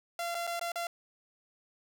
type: tone with dropouts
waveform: sawtooth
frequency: 686 Hz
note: F5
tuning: 31 cents flat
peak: -29 dBFS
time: 0.19-0.87 s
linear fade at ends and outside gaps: 2 ms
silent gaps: 0.346-0.35 / 0.469-0.474 / 0.595-0.612 / 0.719-0.757 s
effects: none